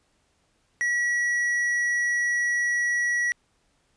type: tone with tanh clipping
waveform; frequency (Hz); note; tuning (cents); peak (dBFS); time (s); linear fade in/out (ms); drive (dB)
sine; 1929; B6; -41; -23; 0.81-3.32; 0; 7
effects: pink hiss -68 dBFS RMS until 3.96 s + resampled to 22050 Hz